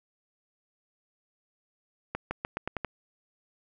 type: accelerating click train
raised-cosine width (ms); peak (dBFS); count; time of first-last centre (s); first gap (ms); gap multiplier
0.5; -16; 7; 2.15-2.847; 160; 0.87
effects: none